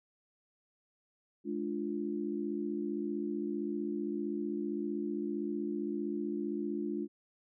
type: chord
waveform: sine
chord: D diminished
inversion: second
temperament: equal with one note detuned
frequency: 212 / 293.7 / 349.2 Hz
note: Ab3 / D4 / F4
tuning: +36 / 0 / 0 cents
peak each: -38 / -37 / -37 dBFS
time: 1.44-7.08 s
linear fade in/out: 50 ms
effects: none